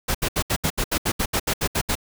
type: noise bursts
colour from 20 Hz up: pink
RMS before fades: -22 dBFS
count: 14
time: 0.08-1.954 s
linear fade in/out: 10 ms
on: 67 ms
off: 72 ms
effects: none